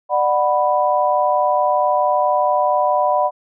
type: chord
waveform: sine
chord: B minor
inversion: first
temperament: equal with one note detuned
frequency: 595.5 / 740 / 987.8 Hz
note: D5 / F#5 / B5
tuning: +24 / 0 / 0 cents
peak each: -18 dBFS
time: 0.09-3.31 s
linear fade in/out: 50 ms
effects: none